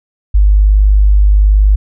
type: tone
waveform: sine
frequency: 50.6 Hz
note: G#1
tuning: 44 cents flat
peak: -4 dBFS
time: 0.34-1.76 s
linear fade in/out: 10 ms
effects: none